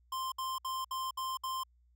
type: tone bursts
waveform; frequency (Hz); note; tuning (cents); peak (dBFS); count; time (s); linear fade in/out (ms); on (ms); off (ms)
square; 1047; C6; +1; -35; 6; 0.12-1.635; 5; 200; 63
effects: added 60 Hz sine -64 dBFS peak until 1.95 s